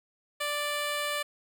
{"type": "tone", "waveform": "10% pulse", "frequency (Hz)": 587.3, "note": "D5", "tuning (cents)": 0, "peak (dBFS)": -21, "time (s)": [0.4, 1.23], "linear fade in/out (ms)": 10, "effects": []}